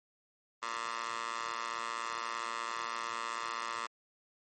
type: tone with high-pass filter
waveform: 15% pulse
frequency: 115.6 Hz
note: A#2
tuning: 14 cents flat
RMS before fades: -38 dBFS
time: 0.62-3.87 s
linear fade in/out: 10 ms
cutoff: 1100 Hz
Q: 2.1
effects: MP3 32 kbps